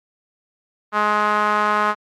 sawtooth tone with band-pass filter, 210 Hz, G#3, 19 cents sharp, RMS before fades -18 dBFS, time 0.92-1.95 s, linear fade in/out 50 ms, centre 1200 Hz, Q 3.2, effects MP3 64 kbps

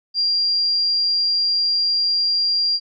sine tone, 4771 Hz, D8, 26 cents sharp, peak -16 dBFS, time 0.14-2.8 s, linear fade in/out 50 ms, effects none

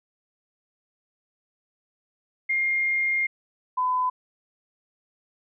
sine tone pair in turn, 2122 / 1007.8 Hz, C7 / B5, +24 / +35 cents, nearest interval octave + minor second, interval 1289 cents, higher first, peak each -21 / -21 dBFS, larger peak neither, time 2.49-3.27 / 3.77-4.1 s, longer first, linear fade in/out 10 ms, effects none

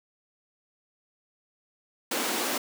pink high-pass noise, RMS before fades -29 dBFS, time 2.11-2.58 s, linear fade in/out 5 ms, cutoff 220 Hz, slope 48 dB/octave, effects none

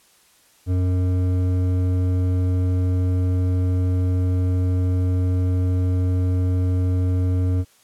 sine tone with hard clipping, 91.3 Hz, F#2, 23 cents flat, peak -19 dBFS, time 0.66-7.65 s, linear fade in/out 50 ms, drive 10 dB, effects white hiss -56 dBFS RMS until 7.83 s + low-pass 12000 Hz 12 dB/octave

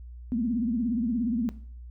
sine tone with vibrato, 233.1 Hz, A#3, in tune, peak -24 dBFS, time 0.32-1.49 s, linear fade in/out 0 ms, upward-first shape triangle, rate 17 Hz, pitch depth 180 cents each way, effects noise-tail reverb RT60 0.5 s tail -17 dB re dry + added 60 Hz sine -40 dBFS peak until 1.9 s

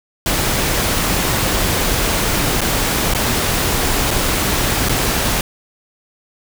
pink noise with dropouts, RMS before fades -17 dBFS, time 0.26-5.41 s, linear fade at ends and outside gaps 1 ms, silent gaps 2.608-2.615 / 3.137-3.148 / 4.107-4.111 / 4.887-4.894 s, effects none

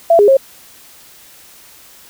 sine tone with pitch steps, 671 / 410.1 / 539 Hz, E5 / G#4 / C#5, +31 / -22 / -49 cents, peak -5 dBFS, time 0.1-0.37 s, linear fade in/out 5 ms, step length 90 ms, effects white hiss -42 dBFS RMS until 2.09 s

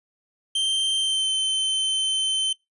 45% pulse tone with pitch glide, 3136 to 3087 Hz, G7 to G7, 0 to -27 cents, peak -21 dBFS, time 0.55-2.53 s, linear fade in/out 5 ms, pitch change -27 cents, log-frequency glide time 0.99-1.29 s, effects noise-tail reverb RT60 0.2 s tail -24 dB re dry + resampled to 24000 Hz

